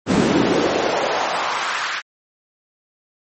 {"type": "noise with high-pass filter sweep", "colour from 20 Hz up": "brown", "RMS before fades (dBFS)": -19, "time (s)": [0.06, 2.02], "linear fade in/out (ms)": 50, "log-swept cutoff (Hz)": [210, 1700], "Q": 1.8, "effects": ["MP3 32 kbps"]}